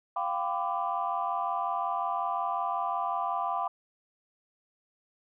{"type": "chord", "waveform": "sine", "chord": "G dominant seventh", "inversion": "third", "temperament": "equal with one note detuned", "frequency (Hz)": [698.5, 784, 1004.5, 1174.7], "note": ["F5", "G5", "B5", "D6"], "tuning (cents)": [0, 0, 29, 0], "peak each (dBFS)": -33, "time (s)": [0.16, 3.68], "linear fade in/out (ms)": 5, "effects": ["tanh soft clip ceiling -18 dBFS"]}